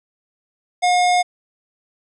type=tone; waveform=square; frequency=718 Hz; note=F5; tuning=48 cents sharp; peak=-14 dBFS; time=0.82-1.23 s; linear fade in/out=20 ms; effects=resampled to 22050 Hz